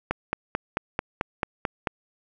click train, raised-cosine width 0.5 ms, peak -9 dBFS, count 9, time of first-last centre 0.11-1.872 s, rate 4.54 Hz, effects none

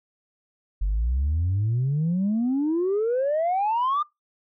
sine exponential sweep, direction up, 45.71 to 1225 Hz, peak -19 dBFS, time 0.81-4.03 s, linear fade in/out 10 ms, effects noise-tail reverb RT60 0.2 s tail -25 dB re dry + tanh soft clip ceiling -18 dBFS

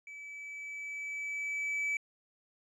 triangle tone with level ramp, 2299 Hz, D7, 37 cents flat, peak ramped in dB -43 to -28 dBFS, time 0.07-1.97 s, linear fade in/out 2 ms, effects resampled to 24000 Hz

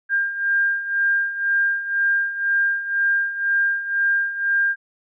sine beating tone pair, 1600 / 1602 Hz, G6 / G6, +35 / +37 cents, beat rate 2 Hz, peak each -24 / -19 dBFS, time 0.09-4.76 s, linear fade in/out 50 ms, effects none

